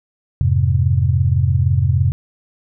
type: chord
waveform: sine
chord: F minor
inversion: none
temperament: just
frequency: 87.31 / 104.77 / 130.96 Hz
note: F2 / Ab2 / C3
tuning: 0 / +16 / +2 cents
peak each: -16 / -18 / -16 dBFS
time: 0.41-2.12 s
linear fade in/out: 0 ms
effects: none